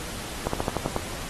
slowing click train, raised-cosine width 1 ms, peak -11 dBFS, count 7, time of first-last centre 0.47-0.964 s, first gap 64 ms, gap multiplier 1.1, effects pink hiss -36 dBFS RMS until 1.29 s + AAC 32 kbps

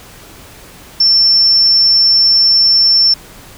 sine tone, 5390 Hz, E8, 38 cents sharp, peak -6 dBFS, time 1-3.14 s, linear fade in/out 5 ms, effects pink hiss -37 dBFS RMS until 3.57 s

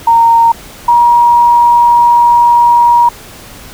sine tone pair in turn, 924 / 951.6 Hz, A#5 / A#5, -16 / +35 cents, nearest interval minor second, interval 51 cents, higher second, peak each -3 dBFS, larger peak neither, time 0.07-0.52 / 0.88-3.09 s, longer second, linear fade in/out 5 ms, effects pink hiss -32 dBFS RMS until 3.73 s

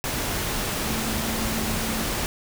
sine tone in noise, 221.5 Hz, A3, 12 cents sharp, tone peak -30 dBFS, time 0.83-2.04 s, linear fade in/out 0 ms, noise pink, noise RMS -27 dBFS, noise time 0.04-2.26 s, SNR -6 dB, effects none

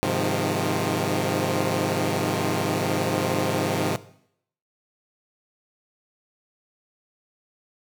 10% pulse chord, F minor seventh, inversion first, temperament equal with one note detuned, 102.22 / 130.81 / 155.56 / 174.61 Hz, Ab2 / C3 / Eb3 / F3, -27 / 0 / 0 / 0 cents, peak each -20 dBFS, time 0.03-3.96 s, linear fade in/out 0 ms, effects noise-tail reverb RT60 0.7 s tail -17 dB re dry

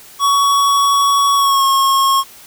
square tone with pitch glide, 1122 to 1085.7 Hz, C#6 to C#6, +21 to -36 cents, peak -11 dBFS, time 0.19-2.24 s, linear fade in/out 50 ms, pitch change -57 cents, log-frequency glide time 1.35-1.65 s, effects white hiss -40 dBFS RMS until 2.46 s

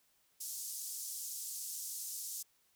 pink band-pass noise, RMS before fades -43 dBFS, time 0.4-2.43 s, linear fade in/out 10 ms, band 5900 to 15000 Hz, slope 24 dB/octave, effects white hiss -73 dBFS RMS until 2.75 s

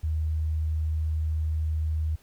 sine tone, 78.3 Hz, D#2, 11 cents sharp, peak -24 dBFS, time 0.03-2.16 s, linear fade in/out 10 ms, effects pink hiss -60 dBFS RMS until 2.22 s

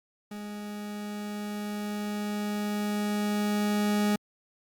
40% pulse tone with level ramp, 207.7 Hz, G#3, in tune, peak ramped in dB -36 to -22 dBFS, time 0.31-4.16 s, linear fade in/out 5 ms, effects Opus 48 kbps

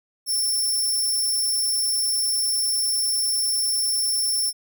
15% pulse tone, 5390 Hz, E8, 38 cents sharp, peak -15 dBFS, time 0.26-4.53 s, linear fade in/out 50 ms, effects none

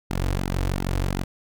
sawtooth tone with flanger, 46.25 Hz, F#1, in tune, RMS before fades -25 dBFS, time 0.1-1.24 s, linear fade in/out 10 ms, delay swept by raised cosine 1.7 to 5.3 ms, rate 2.8 Hz, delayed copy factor -0.75, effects none

